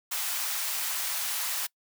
white high-pass noise, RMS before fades -31 dBFS, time 0.11-1.67 s, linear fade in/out 10 ms, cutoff 730 Hz, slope 24 dB/octave, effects noise-tail reverb RT60 0.1 s tail -24 dB re dry

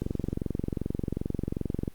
click train, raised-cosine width 3 ms, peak -16 dBFS, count 43, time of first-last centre 0.02-1.878 s, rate 22.6 Hz, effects pink hiss -59 dBFS RMS until 1.94 s + Opus 48 kbps

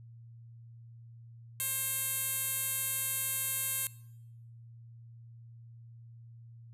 10% pulse tone with band-pass filter, 533 Hz, C5, 32 cents sharp, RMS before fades -34 dBFS, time 1.6-3.87 s, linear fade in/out 0 ms, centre 11000 Hz, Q 5.5, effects noise-tail reverb RT60 0.9 s tail -22 dB re dry + added 116 Hz sine -49 dBFS peak until 6.73 s

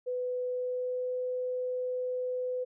sine tone with pitch glide, 498.9 to 503 Hz, B4 to B4, +17 to +32 cents, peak -30 dBFS, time 0.06-2.65 s, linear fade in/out 20 ms, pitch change +15 cents, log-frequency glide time 0.41-1.16 s, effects none

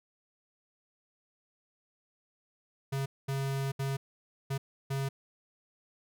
square tone bursts at uneven times, 136.5 Hz, C#3, 26 cents flat, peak -31 dBFS, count 5, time 2.92-3.06 / 3.28-3.72 / 3.79-3.97 / 4.5-4.58 / 4.9-5.09 s, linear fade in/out 10 ms, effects none

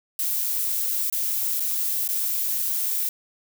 violet noise with dropouts, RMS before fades -25 dBFS, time 0.19-3.09 s, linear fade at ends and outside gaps 2 ms, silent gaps 1.1-1.125 / 1.598-1.603 / 2.078-2.088 s, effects none

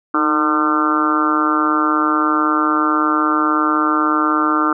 harmonic tone with a mistuned harmonic, 150.9 Hz, D3, 47 cents sharp, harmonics 2 / 3 / 4 / 5 / 6 / 7 / 8 / 9 / 10, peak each -18 / -29 / -30 / -30 / -26 / -25 / -18 / -19 / -29 dBFS, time 0.14-4.73 s, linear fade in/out 5 ms, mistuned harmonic 2, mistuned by +47 cents, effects none

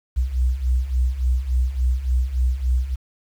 sine beating tone pair, 60.6 / 64.1 Hz, B1 / C2, -32 / -35 cents, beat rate 3.5 Hz, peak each -23 / -19 dBFS, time 0.16-2.96 s, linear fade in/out 20 ms, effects 8-bit

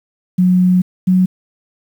sine tone pair in turn, 182.1 / 184.54 Hz, F#3 / F#3, -27 / -4 cents, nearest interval unison, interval 23 cents, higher second, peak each -8 dBFS, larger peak neither, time 0.38-0.82 / 1.07-1.26 s, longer first, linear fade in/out 10 ms, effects 7-bit

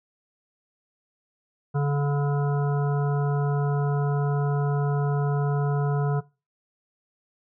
harmonic tone, 143.2 Hz, D3, 43 cents flat, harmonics 1 / 3 / 5 / 7 / 9 / 10, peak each -21 / -31 / -35 / -38 / -40 / -41 dBFS, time 1.74-6.21 s, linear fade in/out 20 ms, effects noise-tail reverb RT60 0.3 s tail -22 dB re dry

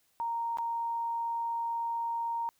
sine tone with dropouts, 929 Hz, A#5, 6 cents flat, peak -30 dBFS, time 0.2-2.49 s, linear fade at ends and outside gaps 0 ms, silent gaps 0.572-0.585 s, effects white hiss -71 dBFS RMS until 2.59 s

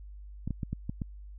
clicks, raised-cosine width 5 ms, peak -20 dBFS, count 6, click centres 0.476 / 0.507 / 0.632 / 0.73 / 0.895 / 1.018 s, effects added 50 Hz sine -43 dBFS peak until 1.38 s

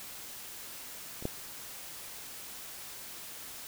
clicks, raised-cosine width 2 ms, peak -30 / -18 dBFS, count 2, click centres 1.225 / 1.254 s, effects white hiss -45 dBFS RMS until 3.67 s

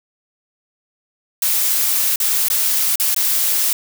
blue noise with dropouts, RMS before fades -17 dBFS, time 1.42-3.73 s, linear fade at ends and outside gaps 2 ms, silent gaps 2.159-2.201 / 2.485-2.501 / 2.957-2.998 / 3.146-3.163 s, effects none

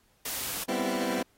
white noise, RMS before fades -34 dBFS, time 0.25-0.64 s, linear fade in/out 5 ms
20% pulse chord, C major seventh, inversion second, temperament equal with one note detuned, 196 / 246.9 / 261.6 / 331.5 Hz, G3 / B3 / C4 / E4, 0 / 0 / 0 / +10 cents, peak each -30 / -27 / -29 / -29 dBFS, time 0.68-1.23 s, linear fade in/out 10 ms
effects pink hiss -67 dBFS RMS until 1.37 s + AAC 48 kbps

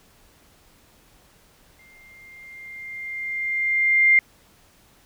sine tone with exponential growth, 2100 Hz, C7, 6 cents sharp, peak -11 dBFS, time 1.79-4.19 s, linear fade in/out 2 ms, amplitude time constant 520 ms, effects pink hiss -56 dBFS RMS until 5.05 s

